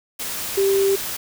sine tone in noise, 392 Hz, G4, in tune, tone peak -15 dBFS, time 0.57-0.96 s, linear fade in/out 10 ms, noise white, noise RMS -28 dBFS, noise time 0.19-1.17 s, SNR +10 dB, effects none

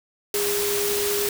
sine tone in noise, 408.4 Hz, G#4, 29 cents flat, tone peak -24 dBFS, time 0.34-1.29 s, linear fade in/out 2 ms, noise white, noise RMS -26 dBFS, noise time 0.34-1.29 s, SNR -1 dB, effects none

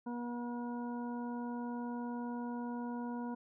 harmonic tone, 240.5 Hz, B3, 46 cents flat, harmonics 1 / 2 / 3 / 4 / 6, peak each -38 / -48 / -51 / -46 / -56 dBFS, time 0.06-3.35 s, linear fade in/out 10 ms, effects none

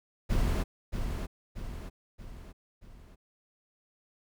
brown noise with echo, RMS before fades -27 dBFS, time 0.29-0.64 s, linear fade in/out 20 ms, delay 630 ms, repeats 4, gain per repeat -6 dB, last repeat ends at 3.16 s, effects none

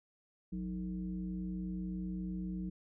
sine tone with frequency modulation, 182.6 Hz, F#3, 23 cents flat, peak -36 dBFS, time 0.52-2.7 s, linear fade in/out 10 ms, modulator 131 Hz, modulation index 0.73, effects none

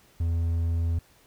triangle tone, 83.6 Hz, E2, 25 cents sharp, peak -21 dBFS, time 0.2-0.99 s, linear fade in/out 5 ms, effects pink hiss -59 dBFS RMS until 1.26 s

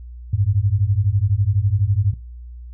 sine beating tone pair, 94.8 / 106.8 Hz, F#2 / G#2, +43 / +49 cents, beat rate 12 Hz, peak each -18 / -18 dBFS, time 0.33-2.14 s, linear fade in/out 5 ms, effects noise-tail reverb RT60 0.3 s tail -20 dB re dry + added 60 Hz sine -33 dBFS peak until 2.73 s

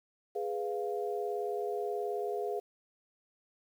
sine chord, F diminished, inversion first, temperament equal, 415.3 / 493.9 / 698.5 Hz, Ab4 / Cb5 / F5, 0 / 0 / 0 cents, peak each -34 / -39 / -38 dBFS, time 0.35-2.6 s, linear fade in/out 10 ms, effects 10-bit

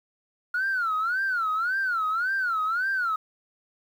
sine tone with vibrato, 1412 Hz, F6, 19 cents sharp, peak -22 dBFS, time 0.54-3.16 s, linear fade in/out 5 ms, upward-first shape sine, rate 1.8 Hz, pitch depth 200 cents each way, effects tanh soft clip ceiling -20 dBFS + 9-bit

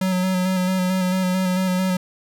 square tone with vibrato, 185 Hz, F#3, in tune, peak -19 dBFS, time 0.01-1.97 s, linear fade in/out 5 ms, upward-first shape square, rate 4.5 Hz, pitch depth 22 cents each way, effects none

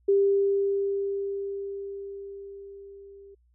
sine tone with level ramp, 396.8 Hz, G4, 21 cents sharp, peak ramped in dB -17 to -46 dBFS, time 0.08-3.35 s, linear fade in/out 10 ms, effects added 60 Hz sine -61 dBFS peak until 3.54 s

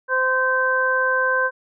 harmonic tone, 517 Hz, C5, 21 cents flat, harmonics 1 / 2 / 3, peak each -23 / -23 / -19 dBFS, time 0.08-1.51 s, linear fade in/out 50 ms, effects none

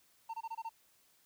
triangle tone bursts, 906 Hz, A#5, 50 cents flat, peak -36 dBFS, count 6, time 0.29-0.693 s, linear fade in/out 10 ms, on 48 ms, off 23 ms, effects white hiss -69 dBFS RMS until 1.25 s

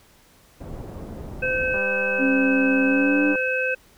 pink low-pass noise, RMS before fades -35 dBFS, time 0.6-1.78 s, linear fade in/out 10 ms, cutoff 600 Hz, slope 12 dB/octave
harmonic tone, 515 Hz, C5, 28 cents flat, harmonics 1 / 3 / 5, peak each -25 / -25 / -25 dBFS, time 1.42-3.75 s, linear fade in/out 10 ms
click train, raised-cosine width 1 ms, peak -21 dBFS, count 321, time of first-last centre 1.74-3.356 s, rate 198 Hz
sine tone with pitch glide, 269.5 to 293.9 Hz, C#4 to D4, -49 to +1 cents, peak -18 dBFS, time 2.18-3.36 s, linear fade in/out 50 ms, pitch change +150 cents, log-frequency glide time 2.86-3.25 s
effects pink hiss -55 dBFS RMS until 3.97 s

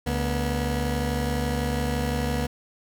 20% pulse tone pair together, 71.9 / 241.8 Hz, D2 / B3, -36 / -36 cents, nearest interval octave + major sixth, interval 2100 cents, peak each -21 / -23 dBFS, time 0.06-2.47 s, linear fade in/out 10 ms, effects none

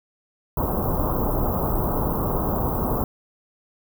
pink band-stop noise, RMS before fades -23 dBFS, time 0.57-3.04 s, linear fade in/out 2 ms, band 1200 to 14000 Hz, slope 48 dB/octave, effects none

